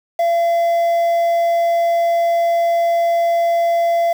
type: tone with quantisation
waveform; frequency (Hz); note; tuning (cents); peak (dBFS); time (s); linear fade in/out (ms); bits
triangle; 680; F5; -46; -11; 0.19-4.13; 5; 6
effects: none